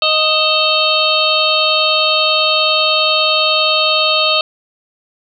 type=harmonic tone with a mistuned harmonic; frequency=622.3 Hz; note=D#5; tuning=in tune; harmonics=1 / 2 / 4 / 5 / 6 / 7; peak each=-18 / -18 / -18 / -18 / -18 / -18 dBFS; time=0.02-4.41 s; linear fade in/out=2 ms; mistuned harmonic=4; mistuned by=+110 cents; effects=none